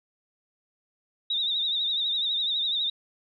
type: tone with vibrato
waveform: sine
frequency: 3718 Hz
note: A#7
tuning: 5 cents flat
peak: -24 dBFS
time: 1.3-2.9 s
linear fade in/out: 5 ms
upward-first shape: triangle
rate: 12 Hz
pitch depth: 91 cents each way
effects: none